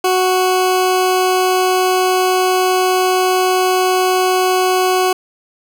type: tone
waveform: 20% pulse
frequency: 369.9 Hz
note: F#4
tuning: in tune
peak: -7 dBFS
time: 0.04-5.13 s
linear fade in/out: 5 ms
effects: none